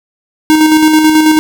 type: tone with tremolo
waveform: square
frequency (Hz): 311.1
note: D#4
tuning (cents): 0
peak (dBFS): -4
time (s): 0.5-1.39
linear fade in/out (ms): 0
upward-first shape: square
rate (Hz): 9.2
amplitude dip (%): 35
effects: none